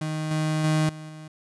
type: tone with level steps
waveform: 35% pulse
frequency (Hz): 155.56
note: D#3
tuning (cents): 0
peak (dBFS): -25 / -21 / -18 / -35 / -37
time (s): 0.01-1.28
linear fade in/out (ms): 5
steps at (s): 0.31 / 0.64 / 0.89 / 1.09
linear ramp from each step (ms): 2
effects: resampled to 24000 Hz